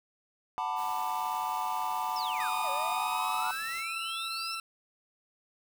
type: chord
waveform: triangle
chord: B minor seventh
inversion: second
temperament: just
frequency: 740.8 / 889 / 987.8 / 1185.3 Hz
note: F#5 / A5 / B5 / D6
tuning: +2 / +18 / 0 / +16 cents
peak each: -35 / -32 / -33 / -36 dBFS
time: 0.58-3.51 s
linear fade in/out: 0 ms
type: noise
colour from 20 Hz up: white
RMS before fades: -48 dBFS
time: 0.75-3.84 s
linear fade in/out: 50 ms
type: exponential two-way sweep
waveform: triangle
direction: down then up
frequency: 5540 to 541 to 5540 Hz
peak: -36 dBFS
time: 2.16-4.55 s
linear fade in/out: 2 ms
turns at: 2.7 s
type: tone with pitch glide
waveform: 20% pulse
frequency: 1233 to 1336.9 Hz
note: D#6 to E6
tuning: -16 to +24 cents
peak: -30 dBFS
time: 2.4-4.6 s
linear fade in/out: 2 ms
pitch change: +140 cents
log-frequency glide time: 2.93-3.71 s
effects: none